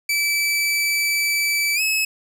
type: tone with pitch glide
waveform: sawtooth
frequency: 2312 to 2580 Hz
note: D7 to E7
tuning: -28 to -38 cents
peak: -15 dBFS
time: 0.09-2.05 s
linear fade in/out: 5 ms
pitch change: +190 cents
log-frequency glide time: 1.75-1.81 s
effects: none